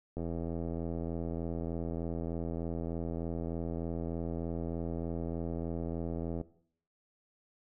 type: click train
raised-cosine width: 2 ms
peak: -24 dBFS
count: 521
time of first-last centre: 0.17-6.412 s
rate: 83.3 Hz
effects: noise-tail reverb RT60 0.6 s tail -18 dB re dry